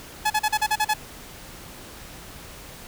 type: tone bursts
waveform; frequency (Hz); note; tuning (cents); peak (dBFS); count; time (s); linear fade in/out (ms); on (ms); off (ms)
sawtooth; 853; G#5; +46; -15; 8; 0.25-0.94; 10; 53; 38
effects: pink hiss -42 dBFS RMS until 2.87 s